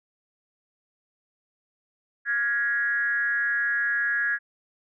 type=tone with frequency modulation; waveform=sine; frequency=1661.2 Hz; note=G#6; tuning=in tune; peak=-22 dBFS; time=2.25-4.39 s; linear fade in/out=50 ms; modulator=243 Hz; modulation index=0.63; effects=none